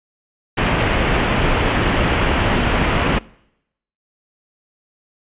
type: low-pass noise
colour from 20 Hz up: pink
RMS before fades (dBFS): -17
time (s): 0.57-3.19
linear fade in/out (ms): 10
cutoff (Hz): 3200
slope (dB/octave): 48
effects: noise-tail reverb RT60 0.8 s tail -23 dB re dry + resampled to 8000 Hz